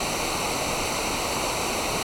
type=noise with comb filter; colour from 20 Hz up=pink; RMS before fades=-26 dBFS; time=0-2.03 s; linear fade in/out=5 ms; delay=0.59 ms; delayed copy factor=-0.7; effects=low-pass 10000 Hz 12 dB/octave